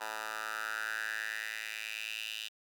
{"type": "tone with high-pass filter sweep", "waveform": "10% pulse", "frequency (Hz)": 109.2, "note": "A2", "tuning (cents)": -13, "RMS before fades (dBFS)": -39, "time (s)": [0, 2.49], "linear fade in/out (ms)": 20, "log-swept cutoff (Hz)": [1000, 3100], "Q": 4.7, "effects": []}